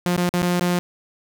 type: tone with dropouts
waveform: sawtooth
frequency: 177 Hz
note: F3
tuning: 23 cents sharp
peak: -14 dBFS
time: 0.06-0.79 s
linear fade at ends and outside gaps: 0 ms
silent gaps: 0.164-0.177 / 0.292-0.339 / 0.419-0.428 / 0.595-0.61 s
effects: none